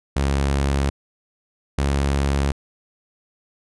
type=tone pair in turn; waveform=sawtooth; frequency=69.3 / 69.74 Hz; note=C#2 / C#2; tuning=0 / +11 cents; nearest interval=unison; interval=11 cents; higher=second; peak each=-14 dBFS; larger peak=neither; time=0.16-0.9 / 1.78-2.52 s; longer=neither; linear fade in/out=5 ms; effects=resampled to 24000 Hz